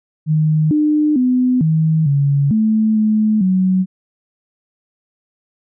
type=tone with pitch steps; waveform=sine; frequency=155.1 / 301.8 / 252.1 / 158.7 / 141.1 / 218.1 / 215.3 / 186.5 Hz; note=D#3 / D4 / B3 / D#3 / C#3 / A3 / A3 / F#3; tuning=-5 / +47 / +36 / +35 / +31 / -15 / -37 / +14 cents; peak=-11 dBFS; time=0.26-3.86 s; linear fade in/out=50 ms; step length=450 ms; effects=none